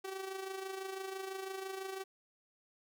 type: tone with amplitude modulation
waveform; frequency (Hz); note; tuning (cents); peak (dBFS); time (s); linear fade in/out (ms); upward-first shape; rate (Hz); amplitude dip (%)
sawtooth; 383.6; G4; -37; -34; 0.04-2.04; 10; sine; 26; 55
effects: none